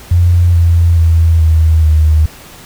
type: tone with pitch steps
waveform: sine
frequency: 87.31 / 84.78 / 82.31 / 79.93 / 77.6 Hz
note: F2 / E2 / E2 / D#2 / D#2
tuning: 0 / +49 / -2 / +47 / -4 cents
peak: -5 dBFS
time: 0.11-2.26 s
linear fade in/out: 5 ms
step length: 430 ms
effects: pink hiss -35 dBFS RMS until 2.65 s